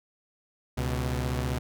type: tone pair together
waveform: sawtooth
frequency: 70.1 / 124.9 Hz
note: C#2 / B2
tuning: +20 / +20 cents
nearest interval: minor seventh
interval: 1000 cents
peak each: -26 dBFS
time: 0.77-1.59 s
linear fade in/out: 10 ms
effects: none